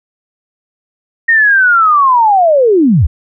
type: linear sweep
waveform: sine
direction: down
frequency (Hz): 1864.7 to 55.1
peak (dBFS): -5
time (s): 1.28-3.07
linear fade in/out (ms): 10
effects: none